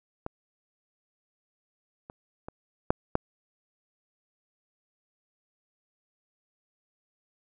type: clicks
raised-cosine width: 1 ms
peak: -19 / -28 / -24 / -7 / -9 dBFS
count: 5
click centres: 0.264 / 2.099 / 2.485 / 2.905 / 3.154 s
effects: none